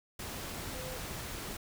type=tone in noise; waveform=sine; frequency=513 Hz; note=C5; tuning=34 cents flat; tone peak=-44 dBFS; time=0.74-0.97 s; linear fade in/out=5 ms; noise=pink; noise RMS=-41 dBFS; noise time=0.19-1.57 s; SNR=-6 dB; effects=none